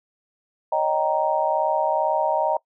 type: chord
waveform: sine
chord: Eb dominant seventh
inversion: third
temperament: just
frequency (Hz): 560 / 622.3 / 777.8 / 933.4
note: Db5 / Eb5 / G5 / Bb5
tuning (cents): +18 / 0 / -14 / +2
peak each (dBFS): -28 / -23 / -25 / -23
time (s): 0.72-2.57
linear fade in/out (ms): 5
effects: noise-tail reverb RT60 0.1 s tail -22 dB re dry